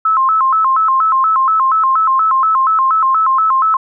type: tone with vibrato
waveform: sine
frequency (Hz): 1174.7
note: D6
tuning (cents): 0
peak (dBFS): -9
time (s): 0.05-3.77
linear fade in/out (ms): 5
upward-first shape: square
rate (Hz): 4.2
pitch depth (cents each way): 180
effects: none